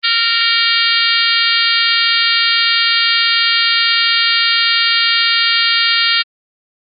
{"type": "harmonic tone with a mistuned harmonic", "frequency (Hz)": 461.5, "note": "A#4", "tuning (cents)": -17, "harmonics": [3, 4, 5, 6, 7, 8, 9, 10], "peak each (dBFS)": [-19, -19, -19, -19, -19, -19, -19, -19], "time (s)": [0.03, 6.23], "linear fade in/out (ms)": 20, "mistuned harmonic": 6, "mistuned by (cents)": 27, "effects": ["Opus 24 kbps"]}